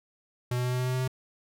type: tone with pitch steps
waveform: square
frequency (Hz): 123.47 / 124.26 / 125.05 / 125.85 / 126.65 / 127.46 / 128.27 / 129.09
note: B2 / B2 / B2 / B2 / B2 / C3 / C3 / C3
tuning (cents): 0 / +11 / +22 / +33 / +44 / -45 / -34 / -23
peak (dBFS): -27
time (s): 0.51-1.078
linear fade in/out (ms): 5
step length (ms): 71
effects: none